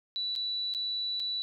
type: tone with dropouts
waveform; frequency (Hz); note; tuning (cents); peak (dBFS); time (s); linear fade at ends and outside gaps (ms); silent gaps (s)
sine; 3951; B7; 0; -30; 0.16-1.42; 0; 0.353-0.361 / 0.738-0.748 / 1.197-1.201
effects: none